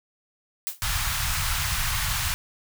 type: noise with exponential decay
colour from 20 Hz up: blue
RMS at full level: -25 dBFS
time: 0.67-0.82 s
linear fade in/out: 0 ms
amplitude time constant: 32 ms
type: band-stop noise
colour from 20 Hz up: pink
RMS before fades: -26 dBFS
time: 0.82-2.34 s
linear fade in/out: 0 ms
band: 130 to 970 Hz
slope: 24 dB/octave
effects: none